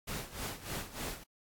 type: noise with tremolo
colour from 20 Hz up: pink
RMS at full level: -38 dBFS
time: 0.07-1.24 s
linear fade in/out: 10 ms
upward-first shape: sine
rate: 3.3 Hz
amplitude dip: 80%
effects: AAC 64 kbps